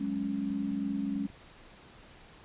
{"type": "chord", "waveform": "sine", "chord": "F# suspended second", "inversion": "none", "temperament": "just", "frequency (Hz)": [185, 208.1, 277.5], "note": ["F#3", "G#3", "C#4"], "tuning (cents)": [0, 4, 2], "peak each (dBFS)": [-39, -33, -33], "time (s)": [0, 1.27], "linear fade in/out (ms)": 10}
{"type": "clicks", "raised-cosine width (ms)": 5, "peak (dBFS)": -38, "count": 4, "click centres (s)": [0.504, 0.716, 1.157, 1.301]}
{"effects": ["pink hiss -54 dBFS RMS until 2.44 s", "resampled to 8000 Hz"]}